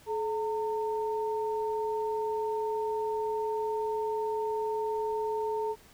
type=tone pair together; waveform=sine; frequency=429.6 / 910.3 Hz; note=A4 / A#5; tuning=-41 / -41 cents; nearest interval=octave + minor second; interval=1300 cents; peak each=-30 / -33 dBFS; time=0.06-5.76 s; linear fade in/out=50 ms; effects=pink hiss -57 dBFS RMS until 5.93 s